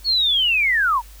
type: linear sweep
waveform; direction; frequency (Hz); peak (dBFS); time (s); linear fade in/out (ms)
sine; down; 4435 to 884; -15; 0.04-1.02; 50
effects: added 50 Hz sine -40 dBFS peak until 1.2 s + white hiss -48 dBFS RMS until 1.2 s